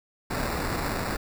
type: noise with sample-and-hold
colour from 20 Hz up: pink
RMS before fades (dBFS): -29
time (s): 0.3-1.17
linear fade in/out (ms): 10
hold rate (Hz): 3150
effects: none

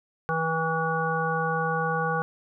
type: harmonic tone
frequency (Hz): 162.1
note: E3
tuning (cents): -29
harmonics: 1 / 3 / 5 / 7 / 9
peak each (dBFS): -30 / -30 / -30 / -30 / -30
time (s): 0.29-2.22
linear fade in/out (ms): 0
effects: none

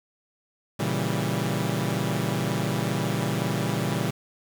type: chord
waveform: sawtooth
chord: A# diminished seventh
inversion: none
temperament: equal with one note detuned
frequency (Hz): 116.54 / 138.59 / 164.05 / 196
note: A#2 / C#3 / E3 / G3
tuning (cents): 0 / 0 / -8 / 0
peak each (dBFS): -26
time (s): 0.79-4.11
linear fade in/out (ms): 10
effects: 7-bit

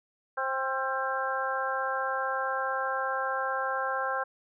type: harmonic tone with a mistuned harmonic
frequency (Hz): 264.3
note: C4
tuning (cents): +18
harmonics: 2 / 3 / 4 / 5 / 6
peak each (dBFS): -34 / -34 / -34 / -34 / -34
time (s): 0.37-4.24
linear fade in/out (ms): 10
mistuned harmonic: 5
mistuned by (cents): +32
effects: none

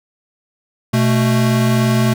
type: tone pair together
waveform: square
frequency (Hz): 123.8 / 220.6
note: B2 / A3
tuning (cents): +5 / +5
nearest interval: minor seventh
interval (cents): 1000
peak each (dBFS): -15 / -16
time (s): 0.93-2.14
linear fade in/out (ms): 10
effects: none

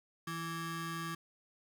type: ring-modulated tone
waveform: 30% pulse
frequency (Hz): 497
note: B4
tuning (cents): +11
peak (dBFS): -32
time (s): 0.27-1.15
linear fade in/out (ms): 5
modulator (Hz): 661
effects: none

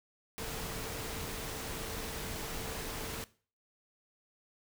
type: tone in noise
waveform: sine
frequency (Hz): 448.3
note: A4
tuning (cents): +32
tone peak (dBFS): -47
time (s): 0.38-3.24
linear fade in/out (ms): 0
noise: pink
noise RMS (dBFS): -40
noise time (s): 0.38-3.24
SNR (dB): -10
effects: noise-tail reverb RT60 0.4 s tail -18 dB re dry

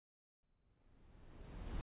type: noise with exponential growth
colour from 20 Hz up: brown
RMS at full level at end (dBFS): -42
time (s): 0.43-1.81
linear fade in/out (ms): 0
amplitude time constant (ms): 300
effects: resampled to 8000 Hz

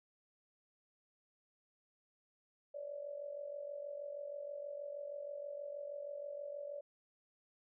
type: tone with amplitude modulation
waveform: sine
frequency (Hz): 576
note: D5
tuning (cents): -34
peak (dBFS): -39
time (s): 2.74-6.81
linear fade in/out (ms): 10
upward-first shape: sine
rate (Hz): 46.3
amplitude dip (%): 70
effects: none

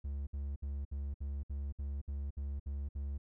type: tone bursts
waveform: triangle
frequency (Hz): 70.2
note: C#2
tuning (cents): +22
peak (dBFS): -34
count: 11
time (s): 0.04-3.18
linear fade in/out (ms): 10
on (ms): 230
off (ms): 61
effects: none

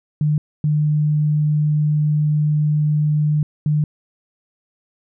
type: tone bursts at uneven times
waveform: sine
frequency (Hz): 150.6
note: D3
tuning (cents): +44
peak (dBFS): -14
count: 3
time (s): 0.21-0.38 / 0.64-3.43 / 3.66-3.84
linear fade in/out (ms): 2
effects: none

